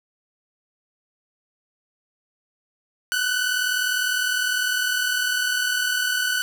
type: tone pair together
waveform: sawtooth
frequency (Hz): 1480 / 1519.9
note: F#6 / F#6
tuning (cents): 0 / +46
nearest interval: unison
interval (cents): 46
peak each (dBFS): -19 / -22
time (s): 3.12-6.42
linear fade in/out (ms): 0
effects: 9-bit